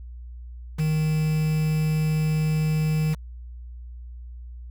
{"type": "tone with quantisation", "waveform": "triangle", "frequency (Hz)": 155.56, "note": "D#3", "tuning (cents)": 0, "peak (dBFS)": -18, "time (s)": [0.78, 3.15], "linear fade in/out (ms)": 20, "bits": 6, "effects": ["added 60 Hz sine -36 dBFS peak until 4.7 s"]}